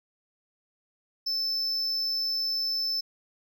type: tone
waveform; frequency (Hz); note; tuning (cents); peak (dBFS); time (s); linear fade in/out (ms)
triangle; 5274; E8; 0; -25; 1.26-3.01; 10
effects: none